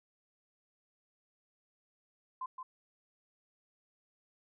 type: tone with echo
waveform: sine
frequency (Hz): 1031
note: C6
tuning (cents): -26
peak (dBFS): -36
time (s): 2.41-2.46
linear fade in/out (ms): 5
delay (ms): 170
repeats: 1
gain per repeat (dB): -5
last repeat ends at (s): 2.63
effects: none